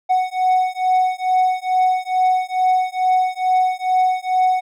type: beating tone pair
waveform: triangle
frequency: 740 / 742.3 Hz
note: F#5 / F#5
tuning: 0 / +5 cents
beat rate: 2.3 Hz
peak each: -16 dBFS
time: 0.09-4.61 s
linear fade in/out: 20 ms
effects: none